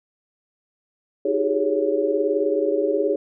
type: tone cluster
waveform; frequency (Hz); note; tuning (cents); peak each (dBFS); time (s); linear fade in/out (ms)
sine; 315 / 368.6 / 399.9 / 418.7 / 558; D#4 / F#4 / G4 / G#4 / C#5; +21 / -7 / +35 / +14 / +11; -26 / -30 / -24 / -23 / -24; 1.25-3.16; 5
effects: none